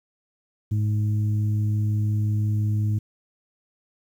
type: harmonic tone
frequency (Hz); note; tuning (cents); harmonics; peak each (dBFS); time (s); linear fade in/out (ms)
105.7; G#2; +31; 1 / 2 / 3; -20 / -33 / -38; 0.71-2.99; 10
effects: 9-bit

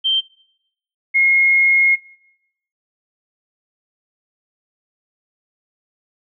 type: tone pair in turn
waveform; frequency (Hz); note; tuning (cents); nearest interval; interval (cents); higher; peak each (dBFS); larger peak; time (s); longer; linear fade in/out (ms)
sine; 3136 / 2153; G7 / C7; 0 / +49; perfect fifth; 651; first; -14 / -11; second; 0.04-0.21 / 1.14-1.96; second; 20
effects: noise-tail reverb RT60 0.8 s tail -21 dB re dry

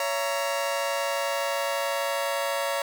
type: chord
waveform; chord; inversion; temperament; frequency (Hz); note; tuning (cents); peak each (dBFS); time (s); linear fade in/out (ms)
sawtooth; A# diminished; first; just; 559.4 / 671.3 / 932.3; C#5 / E5 / A#5; +16 / +31 / 0; -24 / -28 / -28; 0-2.82; 2
effects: none

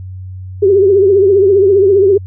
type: tone with vibrato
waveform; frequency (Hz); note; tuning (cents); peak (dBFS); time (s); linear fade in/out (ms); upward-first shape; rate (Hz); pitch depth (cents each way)
sine; 392; G4; 0; -5; 0.62-2.18; 10; triangle; 15; 110
effects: added 93 Hz sine -24 dBFS peak until 2.26 s

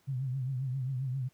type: tone with vibrato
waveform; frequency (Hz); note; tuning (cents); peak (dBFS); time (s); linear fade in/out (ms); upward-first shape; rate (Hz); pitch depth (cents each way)
sine; 130.81; C3; 0; -30; 0.07-1.29; 20; triangle; 7.5; 110
effects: pink hiss -69 dBFS RMS until 1.33 s + high-pass 80 Hz 12 dB/octave

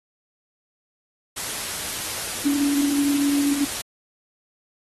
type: tone in noise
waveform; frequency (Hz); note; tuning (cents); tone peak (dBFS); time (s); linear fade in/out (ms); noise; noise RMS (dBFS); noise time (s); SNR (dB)
sine; 284.1; C#4; +43; -18; 2.45-3.65; 10; white; -29; 1.36-3.82; +8
effects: AAC 32 kbps

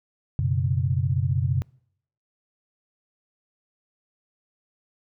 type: chord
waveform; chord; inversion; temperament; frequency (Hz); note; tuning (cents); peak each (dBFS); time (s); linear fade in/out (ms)
sine; F# suspended fourth; none; equal; 92.5 / 123.47 / 138.59; F#2 / B2 / C#3; 0 / 0 / 0; -25; 0.39-1.62; 0
effects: noise-tail reverb RT60 0.7 s tail -26 dB re dry

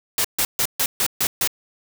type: noise bursts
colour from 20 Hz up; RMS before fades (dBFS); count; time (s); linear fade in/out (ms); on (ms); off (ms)
white; -20; 7; 0.18-1.475; 2; 65; 140
effects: none

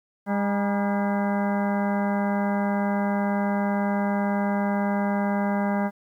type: harmonic tone with a mistuned harmonic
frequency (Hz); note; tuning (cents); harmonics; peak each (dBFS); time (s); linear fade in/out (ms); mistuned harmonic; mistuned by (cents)
202; G#3; -48; 1 / 2 / 3 / 4 / 5 / 6 / 7 / 8 / 10; -23 / -36 / -30 / -31 / -34 / -39 / -41 / -37 / -41; 0.26-5.91; 50; 5; -84
effects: 10-bit

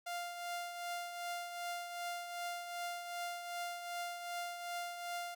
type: tone with tremolo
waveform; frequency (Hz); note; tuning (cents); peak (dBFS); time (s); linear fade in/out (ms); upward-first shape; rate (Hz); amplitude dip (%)
sawtooth; 698.5; F5; 0; -34; 0.06-5.35; 10; triangle; 2.6; 55
effects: none

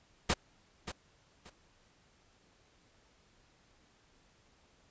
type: noise with echo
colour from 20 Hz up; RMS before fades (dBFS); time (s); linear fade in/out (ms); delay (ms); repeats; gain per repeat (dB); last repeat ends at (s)
pink; -28; 0.29-0.34; 10; 580; 2; -12; 1.5
effects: pink hiss -67 dBFS RMS until 4.9 s + resampled to 16000 Hz

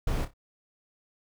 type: noise with echo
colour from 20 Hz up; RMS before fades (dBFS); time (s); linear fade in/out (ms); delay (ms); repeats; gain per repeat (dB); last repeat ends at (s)
brown; -27; 0.07-0.25; 5; 29; 3; -11; 0.337
effects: none

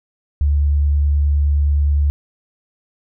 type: tone with vibrato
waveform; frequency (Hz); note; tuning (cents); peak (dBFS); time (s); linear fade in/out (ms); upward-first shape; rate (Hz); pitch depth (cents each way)
sine; 72.4; D2; -24; -12; 0.41-2.1; 0; triangle; 9.6; 11
effects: none

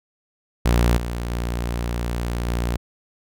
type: tone with level steps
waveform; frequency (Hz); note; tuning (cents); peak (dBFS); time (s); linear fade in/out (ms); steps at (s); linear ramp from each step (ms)
sawtooth; 59.1; A#1; +24; -11 / -21 / -19 / -17; 0.65-2.77; 10; 0.97 / 1.3 / 2.47; 10
effects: none

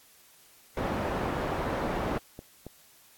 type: low-pass noise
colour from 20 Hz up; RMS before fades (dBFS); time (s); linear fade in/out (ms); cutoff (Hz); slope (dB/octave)
white; -31; 0.77-2.18; 2; 810; 12
type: click train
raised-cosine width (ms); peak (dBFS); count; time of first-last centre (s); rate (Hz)
2; -27; 4; 1.84-2.666; 3.63
effects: white hiss -58 dBFS RMS until 3.17 s + AAC 64 kbps

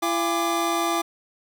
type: tone cluster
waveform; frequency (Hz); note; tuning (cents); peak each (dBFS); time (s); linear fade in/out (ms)
square; 337.2 / 684 / 813 / 1181; E4 / F5 / G#5 / D6; +39 / -36 / -37 / +9; -27 / -29 / -30 / -27; 0.02-1.02; 10
effects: none

